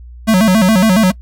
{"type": "tone with vibrato", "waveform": "square", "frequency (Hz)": 202.1, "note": "G#3", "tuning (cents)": -47, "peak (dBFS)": -8, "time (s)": [0.27, 1.12], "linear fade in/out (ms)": 20, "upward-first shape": "square", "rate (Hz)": 7.2, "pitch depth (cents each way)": 160, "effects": ["noise-tail reverb RT60 0.1 s tail -23 dB re dry", "added 60 Hz sine -31 dBFS peak until 1.21 s"]}